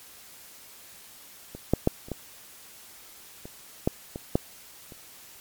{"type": "clicks", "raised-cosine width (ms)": 2, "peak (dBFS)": [-25, -6, -6, -29, -17, -26, -8, -20, -7, -30], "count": 10, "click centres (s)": [1.55, 1.736, 1.874, 2.085, 2.117, 3.455, 3.875, 4.159, 4.355, 4.922], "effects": ["white hiss -49 dBFS RMS until 5.4 s", "MP3 96 kbps"]}